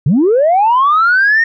sine linear sweep, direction up, 120 to 1864.7 Hz, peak -6 dBFS, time 0.06-1.44 s, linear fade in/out 5 ms, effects tanh soft clip ceiling -4 dBFS

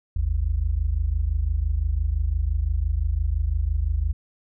sine tone pair together, 51.91 / 77.78 Hz, G#1 / D#2, 0 / 0 cents, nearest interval perfect fifth, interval 700 cents, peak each -23 dBFS, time 0.16-4.13 s, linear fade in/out 5 ms, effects none

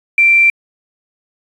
sine tone with quantisation, 2353 Hz, D7, 3 cents sharp, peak -6 dBFS, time 0.18-0.5 s, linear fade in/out 2 ms, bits 6, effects resampled to 24000 Hz

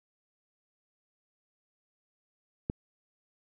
click, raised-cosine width 3 ms, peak -17 dBFS, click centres 2.699 s, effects none

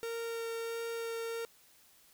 45% pulse tone with vibrato, 460 Hz, A#4, 23 cents flat, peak -36 dBFS, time 0.03-1.45 s, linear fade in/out 0 ms, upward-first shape sine, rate 1.5 Hz, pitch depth 8 cents each way, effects white hiss -63 dBFS RMS until 2.13 s

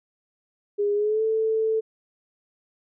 sine tone with pitch glide, 409.7 to 441.6 Hz, G#4 to A4, -24 to +6 cents, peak -20 dBFS, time 0.78-1.81 s, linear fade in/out 20 ms, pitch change +130 cents, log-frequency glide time 0.94-1.23 s, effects none

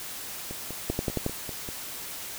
two click trains, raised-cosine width 2 ms, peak -23 / -13 dBFS, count 7 / 5, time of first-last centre 0.51-1.689 / 0.9-1.264 s, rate 5.09 / 11 Hz, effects white hiss -38 dBFS RMS until 2.38 s

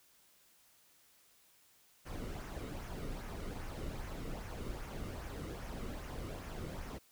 brown noise with flanger, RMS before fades -43 dBFS, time 2.05-6.99 s, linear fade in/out 20 ms, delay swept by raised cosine 0.23 to 1.23 ms, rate 2.5 Hz, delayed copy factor -0.5, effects white hiss -67 dBFS RMS until 7.11 s

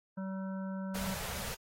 harmonic tone, 191.1 Hz, G3, 44 cents flat, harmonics 1 / 3 / 5 / 7 / 8, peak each -36 / -46 / -50 / -53 / -54 dBFS, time 0.17-1.15 s, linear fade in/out 10 ms
pink band-stop noise, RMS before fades -40 dBFS, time 0.94-1.55 s, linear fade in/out 10 ms, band 220 to 430 Hz, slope 48 dB/octave
effects AAC 48 kbps

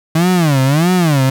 35% pulse tone with vibrato, 155.56 Hz, D#3, in tune, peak -8 dBFS, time 0.15-1.3 s, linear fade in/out 5 ms, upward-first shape sine, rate 1.6 Hz, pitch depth 290 cents each way, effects none

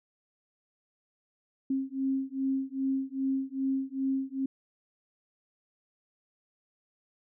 sine beating tone pair, 266.7 / 269.2 Hz, C4 / C4, +33 / +49 cents, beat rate 2.5 Hz, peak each -31 / -31 dBFS, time 1.7-4.46 s, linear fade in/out 5 ms, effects none

